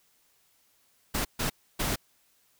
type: noise bursts at uneven times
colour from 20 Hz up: pink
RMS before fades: -29 dBFS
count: 3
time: 1.14-1.25 / 1.39-1.5 / 1.79-1.96 s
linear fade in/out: 10 ms
effects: white hiss -67 dBFS RMS until 2.59 s

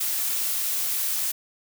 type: noise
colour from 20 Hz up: blue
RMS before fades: -26 dBFS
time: 0-1.32 s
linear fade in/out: 10 ms
effects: none

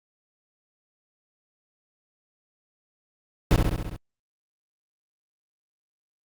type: noise with echo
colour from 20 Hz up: brown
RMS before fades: -17 dBFS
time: 3.51-3.56 s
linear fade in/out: 0 ms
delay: 67 ms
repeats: 6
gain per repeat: -3 dB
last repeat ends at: 3.962 s
effects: Opus 48 kbps

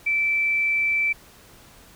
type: tone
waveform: sine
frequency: 2327 Hz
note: D7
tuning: 17 cents flat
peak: -19 dBFS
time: 0.06-1.13 s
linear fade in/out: 10 ms
effects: pink hiss -50 dBFS RMS until 1.95 s

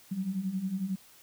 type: beating tone pair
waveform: sine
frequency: 182.2 / 193.2 Hz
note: F#3 / G3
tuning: -26 / -25 cents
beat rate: 11 Hz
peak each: -36 / -31 dBFS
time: 0.11-0.96 s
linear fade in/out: 10 ms
effects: white hiss -57 dBFS RMS until 1.22 s

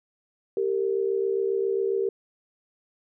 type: tone pair together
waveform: sine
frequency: 392 / 459.4 Hz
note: G4 / A#4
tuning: 0 / -25 cents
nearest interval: minor third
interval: 275 cents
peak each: -24 / -27 dBFS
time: 0.57-2.09 s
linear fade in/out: 2 ms
effects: none

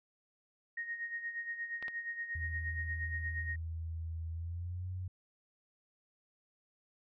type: tone with tremolo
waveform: sine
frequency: 1864.7 Hz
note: A#6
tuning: in tune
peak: -35 dBFS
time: 0.77-3.56 s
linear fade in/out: 5 ms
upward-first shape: sine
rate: 8.5 Hz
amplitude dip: 65%
type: clicks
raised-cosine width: 0.3 ms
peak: -29 dBFS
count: 2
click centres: 1.826 / 1.882 s
type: tone with pitch glide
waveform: sine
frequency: 81.8 to 91.82 Hz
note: E2 to F#2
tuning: -13 to -13 cents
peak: -37 dBFS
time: 2.35-5.08 s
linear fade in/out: 5 ms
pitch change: +200 cents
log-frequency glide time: 4.31-4.89 s
effects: none

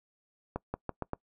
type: accelerating click train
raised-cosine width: 1 ms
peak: -19 dBFS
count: 5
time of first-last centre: 0.56-1.134 s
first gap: 180 ms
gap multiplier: 0.85
effects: noise-tail reverb RT60 0.1 s tail -23 dB re dry

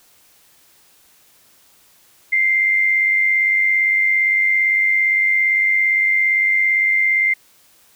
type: tone with amplitude modulation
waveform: sine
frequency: 2093 Hz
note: C7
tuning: in tune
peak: -11 dBFS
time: 2.32-7.34 s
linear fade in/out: 10 ms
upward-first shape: sine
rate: 97.6 Hz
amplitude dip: 45%
effects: white hiss -53 dBFS RMS until 7.95 s

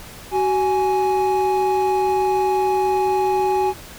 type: tone pair together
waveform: triangle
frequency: 376.6 / 833.3 Hz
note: F#4 / G#5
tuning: +31 / +6 cents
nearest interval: octave + major second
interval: 1375 cents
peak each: -17 dBFS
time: 0.31-3.74 s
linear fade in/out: 50 ms
effects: pink hiss -39 dBFS RMS until 3.98 s

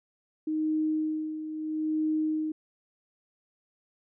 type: tone with tremolo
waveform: sine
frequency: 311.1 Hz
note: D#4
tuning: in tune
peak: -24 dBFS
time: 0.47-2.52 s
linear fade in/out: 5 ms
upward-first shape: sine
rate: 0.76 Hz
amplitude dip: 65%
effects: none

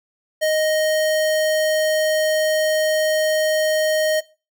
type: tone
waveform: square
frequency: 622.3 Hz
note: D#5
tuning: in tune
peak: -17 dBFS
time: 0.41-4.21 s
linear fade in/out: 20 ms
effects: noise-tail reverb RT60 0.3 s tail -18 dB re dry

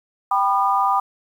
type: chord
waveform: sine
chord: G augmented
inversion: none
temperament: equal with one note detuned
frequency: 784 / 987.8 / 1213.3 Hz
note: G5 / B5 / D#6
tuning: 0 / 0 / -44 cents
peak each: -20 dBFS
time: 0.31-1 s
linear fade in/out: 5 ms
effects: 8-bit

